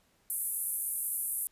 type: band-pass noise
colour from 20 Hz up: pink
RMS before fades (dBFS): -34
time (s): 0.3-1.47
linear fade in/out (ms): 0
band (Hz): 9700 to 13000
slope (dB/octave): 48
effects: pink hiss -69 dBFS RMS until 1.51 s + resampled to 32000 Hz